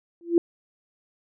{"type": "tone with exponential growth", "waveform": "sine", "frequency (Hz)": 340.8, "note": "F4", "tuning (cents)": -42, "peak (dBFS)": -11, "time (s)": [0.21, 0.38], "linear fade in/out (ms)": 1, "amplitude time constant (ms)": 36, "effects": []}